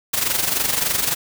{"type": "noise with amplitude modulation", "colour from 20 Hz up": "white", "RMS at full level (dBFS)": -18, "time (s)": [0.13, 1.15], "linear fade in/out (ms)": 10, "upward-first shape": "sine", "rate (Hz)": 23.4, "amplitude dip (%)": 65, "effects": []}